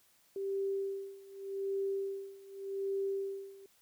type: tone with tremolo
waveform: sine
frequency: 392 Hz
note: G4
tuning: in tune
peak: -31 dBFS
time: 0.36-3.66 s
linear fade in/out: 2 ms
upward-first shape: sine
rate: 0.85 Hz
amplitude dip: 90%
effects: white hiss -68 dBFS RMS until 3.81 s